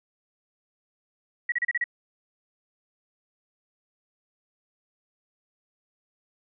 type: tone bursts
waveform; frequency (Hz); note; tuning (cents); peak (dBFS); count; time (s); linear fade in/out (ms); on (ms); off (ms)
sine; 1921; B6; -48; -22; 6; 1.49-1.841; 5; 31; 33
effects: none